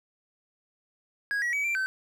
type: tone with pitch steps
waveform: triangle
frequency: 1650 / 1919 / 2277 / 2356 / 1537 Hz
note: G#6 / A#6 / C#7 / D7 / G6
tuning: -12 / +50 / +46 / +5 / -35 cents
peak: -24 dBFS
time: 1.31-1.86 s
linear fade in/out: 0 ms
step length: 110 ms
effects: none